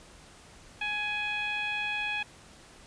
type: tone with low-pass filter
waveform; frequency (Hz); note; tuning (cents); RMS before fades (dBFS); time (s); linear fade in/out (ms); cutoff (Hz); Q
15% pulse; 836; G#5; +11; -32; 0.81-2.23; 5; 2800; 4.4
effects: pink hiss -53 dBFS RMS until 2.86 s + resampled to 22050 Hz